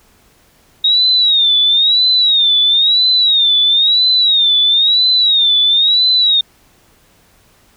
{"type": "tone with vibrato", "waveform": "sine", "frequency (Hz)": 3743, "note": "A#7", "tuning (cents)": 6, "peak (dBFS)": -8, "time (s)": [0.84, 6.41], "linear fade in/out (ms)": 5, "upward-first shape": "sine", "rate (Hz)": 1, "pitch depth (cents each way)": 130, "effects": ["pink hiss -51 dBFS RMS until 7.76 s"]}